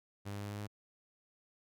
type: tone with pitch steps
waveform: sawtooth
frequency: 100.8 / 101.56 / 102.33 / 103.1 / 103.87 Hz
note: G2 / G#2 / G#2 / G#2 / G#2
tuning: +49 / -38 / -25 / -12 / +1 cents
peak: -36 dBFS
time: 0.25-0.675 s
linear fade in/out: 20 ms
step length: 85 ms
effects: none